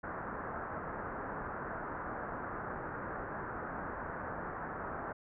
white low-pass noise, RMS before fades -41 dBFS, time 0.03-5.13 s, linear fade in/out 10 ms, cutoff 1600 Hz, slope 48 dB/octave, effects none

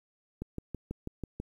click train, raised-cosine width 3 ms, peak -23 dBFS, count 7, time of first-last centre 0.42-1.4 s, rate 6.12 Hz, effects 10-bit

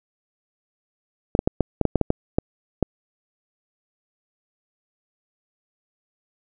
clicks, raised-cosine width 2 ms, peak -4 dBFS, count 11, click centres 1.351 / 1.391 / 1.475 / 1.607 / 1.813 / 1.853 / 1.957 / 2.013 / 2.104 / 2.385 / 2.827 s, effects none

